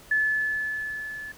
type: tone with level ramp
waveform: sine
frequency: 1729 Hz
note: A6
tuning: 31 cents flat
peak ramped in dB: -19 to -35 dBFS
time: 0.11-1.32 s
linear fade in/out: 5 ms
effects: pink hiss -50 dBFS RMS until 1.37 s